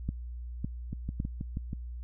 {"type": "two click trains", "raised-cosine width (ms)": 5, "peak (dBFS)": [-19, -22], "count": [3, 6], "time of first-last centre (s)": [[0.09, 1.201], [0.93, 1.731]], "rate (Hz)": [1.8, 6.24], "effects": ["added 60 Hz sine -37 dBFS peak until 2.03 s"]}